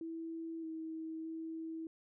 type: tone with pitch steps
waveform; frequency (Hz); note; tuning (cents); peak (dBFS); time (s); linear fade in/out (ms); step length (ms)
sine; 327.8 / 320.8 / 323.8; E4 / E4 / E4; -10 / -47 / -31; -40; 0.01-1.87; 2; 620
effects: none